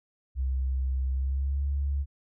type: tone with pitch glide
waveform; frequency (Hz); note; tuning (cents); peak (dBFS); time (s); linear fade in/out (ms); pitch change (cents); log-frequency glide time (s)
sine; 65.41 to 70.1; C2 to C#2; 0 to +20; -25; 0.35-2.06; 50; +120; 1.11-1.63
effects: none